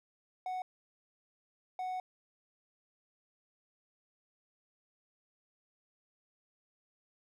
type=tone bursts at uneven times; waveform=triangle; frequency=740 Hz; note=F#5; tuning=in tune; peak=-33 dBFS; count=2; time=0.46-0.62 / 1.79-2 s; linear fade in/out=2 ms; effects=none